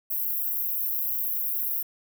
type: high-pass noise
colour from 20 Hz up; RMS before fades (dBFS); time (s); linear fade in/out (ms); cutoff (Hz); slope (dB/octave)
pink; -28; 0.1-1.83; 10; 12000; 96
effects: none